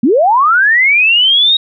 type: linear sweep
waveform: sine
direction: up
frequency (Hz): 207.7 to 3800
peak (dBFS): -6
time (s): 0.03-1.57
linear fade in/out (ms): 5
effects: none